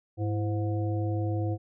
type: harmonic tone with a mistuned harmonic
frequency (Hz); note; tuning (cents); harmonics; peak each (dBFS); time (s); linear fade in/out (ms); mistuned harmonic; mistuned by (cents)
103.4; G#2; -7; 1 / 3 / 5 / 7; -27 / -33 / -38 / -40; 0.17-1.58; 50; 3; +110
effects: none